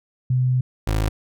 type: tone pair in turn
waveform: sine / 25% pulse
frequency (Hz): 127.2 / 53.48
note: C3 / A1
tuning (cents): -48 / -49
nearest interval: octave + minor third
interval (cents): 1501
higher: first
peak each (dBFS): -16 / -15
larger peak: second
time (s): 0.3-0.61 / 0.87-1.09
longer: first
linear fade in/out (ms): 5
effects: none

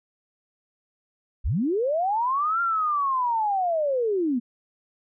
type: linear two-way sweep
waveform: sine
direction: up then down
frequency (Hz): 33.39 to 1396.9 to 226.9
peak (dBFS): -21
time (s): 1.44-4.4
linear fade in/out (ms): 20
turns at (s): 2.61
effects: none

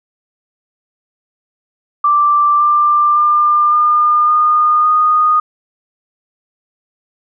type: tone with pitch steps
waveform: sine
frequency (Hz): 1174.7 / 1186.3 / 1198 / 1209.8 / 1221.8 / 1233.8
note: D6 / D6 / D6 / D#6 / D#6 / D#6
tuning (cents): 0 / +17 / +34 / -49 / -32 / -15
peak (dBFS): -8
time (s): 2.04-5.4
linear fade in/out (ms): 5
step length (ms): 560
effects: none

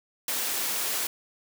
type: high-pass noise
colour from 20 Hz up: white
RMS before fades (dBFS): -29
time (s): 0.28-1.07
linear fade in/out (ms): 2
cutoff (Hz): 240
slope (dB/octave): 12
effects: none

